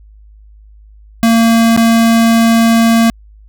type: tone with dropouts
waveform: square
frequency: 228.6 Hz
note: A#3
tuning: 34 cents flat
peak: -7 dBFS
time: 1.23-3.1 s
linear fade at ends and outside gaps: 0 ms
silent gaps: 1.764-1.775 s
effects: added 52 Hz sine -37 dBFS peak until 3.48 s